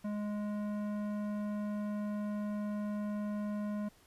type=tone with tanh clipping; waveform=sine; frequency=208.1 Hz; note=G#3; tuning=4 cents sharp; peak=-36 dBFS; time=0.04-3.89 s; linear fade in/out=10 ms; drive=14 dB; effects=pink hiss -64 dBFS RMS until 4.06 s + resampled to 32000 Hz